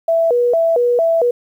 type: tone with vibrato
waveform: sine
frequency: 566 Hz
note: C#5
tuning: 36 cents sharp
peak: -11 dBFS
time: 0.08-1.31 s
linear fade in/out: 5 ms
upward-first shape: square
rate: 2.2 Hz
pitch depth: 270 cents each way
effects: 8-bit